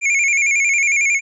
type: tone with vibrato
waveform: square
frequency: 2284 Hz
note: D7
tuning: 49 cents flat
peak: -14 dBFS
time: 0.01-1.21 s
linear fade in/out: 50 ms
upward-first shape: square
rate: 11 Hz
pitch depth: 72 cents each way
effects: resampled to 22050 Hz